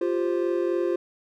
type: chord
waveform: triangle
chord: F suspended second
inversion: none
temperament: just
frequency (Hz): 349.2 / 392.9 / 523.8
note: F4 / G4 / C5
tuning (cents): 0 / +4 / +2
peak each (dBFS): -22 / -27 / -28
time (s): 0.01-0.96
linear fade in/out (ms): 5
effects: none